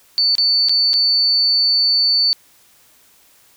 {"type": "tone with dropouts", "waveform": "sine", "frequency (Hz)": 4500, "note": "C#8", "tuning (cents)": 25, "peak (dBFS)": -12, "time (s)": [0.18, 2.33], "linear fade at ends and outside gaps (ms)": 0, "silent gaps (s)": [[0.353, 0.382], [0.686, 0.694], [0.933, 0.939]], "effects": ["white hiss -52 dBFS RMS until 3.56 s"]}